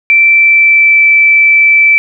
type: tone with pitch glide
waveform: sine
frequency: 2338 to 2322 Hz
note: D7 to D7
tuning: -8 to -20 cents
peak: -3 dBFS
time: 0.1-1.98 s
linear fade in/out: 0 ms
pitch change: -12 cents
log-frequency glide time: 0.21-1.06 s
effects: none

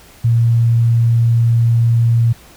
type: tone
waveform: sine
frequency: 116.54 Hz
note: A#2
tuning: in tune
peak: -9 dBFS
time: 0.24-2.33 s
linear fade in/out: 10 ms
effects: pink hiss -43 dBFS RMS until 2.56 s

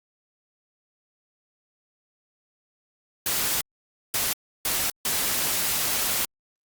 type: noise bursts at uneven times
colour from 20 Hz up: white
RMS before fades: -25 dBFS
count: 4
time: 3.26-3.61 / 4.14-4.33 / 4.65-4.9 / 5.05-6.25 s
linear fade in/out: 2 ms
effects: Opus 48 kbps

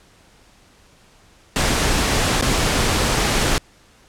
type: noise with dropouts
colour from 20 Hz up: pink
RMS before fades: -18 dBFS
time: 1.56-3.58 s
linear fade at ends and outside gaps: 0 ms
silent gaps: 2.411-2.424 s
effects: pink hiss -52 dBFS RMS until 4.08 s + low-pass 9000 Hz 12 dB/octave

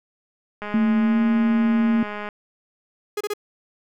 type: click train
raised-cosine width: 0.5 ms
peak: -17 dBFS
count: 348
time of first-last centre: 0.62-2.288 s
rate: 208 Hz
type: tone with pitch glide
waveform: sine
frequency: 221.4 to 228.4 Hz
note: A3 to A#3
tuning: +11 to -35 cents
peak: -16 dBFS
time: 0.74-2.03 s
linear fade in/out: 2 ms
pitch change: +54 cents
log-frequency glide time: 0.98-1.21 s
type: tone bursts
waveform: 45% pulse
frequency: 415.7 Hz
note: G#4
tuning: 2 cents sharp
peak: -23 dBFS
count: 3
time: 3.17-3.337 s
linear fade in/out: 5 ms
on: 37 ms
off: 28 ms
effects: none

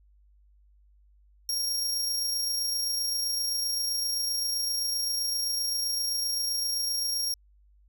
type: tone with amplitude modulation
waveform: sawtooth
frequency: 5580 Hz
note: F8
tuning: 2 cents flat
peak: -23 dBFS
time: 1.49-7.34 s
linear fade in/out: 2 ms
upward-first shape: sine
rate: 27.7 Hz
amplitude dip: 30%
effects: added 50 Hz sine -57 dBFS peak until 7.88 s

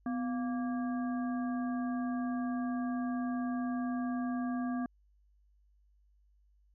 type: harmonic tone with a mistuned harmonic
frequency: 233.1 Hz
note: A#3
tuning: in tune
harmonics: 1 / 3 / 5 / 7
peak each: -32 / -42 / -46 / -49 dBFS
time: 0.06-4.86 s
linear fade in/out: 2 ms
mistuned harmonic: 1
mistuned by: +120 cents
effects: added 50 Hz sine -64 dBFS peak until 6.74 s

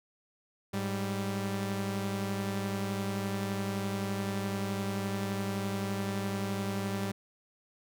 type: tone pair together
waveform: sawtooth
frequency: 103.83 / 196 Hz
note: G#2 / G3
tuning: 0 / 0 cents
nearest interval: major seventh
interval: 1100 cents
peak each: -32 / -29 dBFS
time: 0.73-7.12 s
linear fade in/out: 10 ms
effects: none

